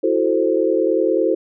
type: chord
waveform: sine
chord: F# half-diminished seventh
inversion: third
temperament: equal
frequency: 329.6 / 370 / 440 / 523.3 Hz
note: E4 / F#4 / A4 / C5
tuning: 0 / 0 / 0 / 0 cents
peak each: -20 dBFS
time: 0.03-1.35 s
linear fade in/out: 10 ms
effects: none